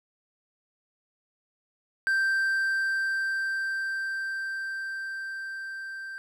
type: tone with level ramp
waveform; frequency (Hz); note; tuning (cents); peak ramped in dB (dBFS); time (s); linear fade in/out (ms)
triangle; 1568; G6; 0; -20 to -34; 2.07-6.18; 0
effects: none